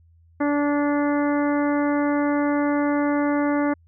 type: harmonic tone with a mistuned harmonic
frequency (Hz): 290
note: D4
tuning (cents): -22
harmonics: 1 / 2 / 3 / 4 / 5 / 6 / 7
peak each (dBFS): -20 / -26 / -30 / -32 / -34 / -36 / -37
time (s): 0.4-3.74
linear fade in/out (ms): 10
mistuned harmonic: 7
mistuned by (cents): +17
effects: added 83 Hz sine -52 dBFS peak until 3.87 s